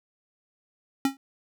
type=tone with exponential decay; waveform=square; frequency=272 Hz; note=C#4; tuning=33 cents flat; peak=-18 dBFS; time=1.05-1.17 s; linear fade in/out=2 ms; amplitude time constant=26 ms; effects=none